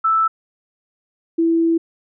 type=tone pair in turn; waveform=sine; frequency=1318.5 / 330.9 Hz; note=E6 / E4; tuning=0 / +7 cents; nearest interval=2 octaves; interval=2393 cents; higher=first; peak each=-13 dBFS; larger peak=neither; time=0.04-0.28 / 1.38-1.78 s; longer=second; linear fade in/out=10 ms; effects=none